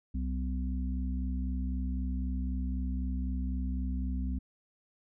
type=harmonic tone; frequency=63.9 Hz; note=C2; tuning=40 cents flat; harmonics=1 / 3 / 4; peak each=-31 / -39 / -39 dBFS; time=0.14-4.39 s; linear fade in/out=10 ms; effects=none